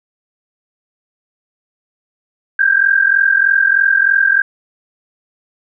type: tone pair together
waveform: sine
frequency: 1570 / 1613.2 Hz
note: G6 / G6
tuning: +2 / +49 cents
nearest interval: unison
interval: 47 cents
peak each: -12 dBFS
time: 2.59-4.42 s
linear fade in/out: 5 ms
effects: none